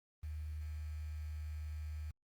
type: tone with quantisation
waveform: sine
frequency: 76.6 Hz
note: D#2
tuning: 27 cents flat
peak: -40 dBFS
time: 0.23-2.11 s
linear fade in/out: 5 ms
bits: 10
effects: Opus 24 kbps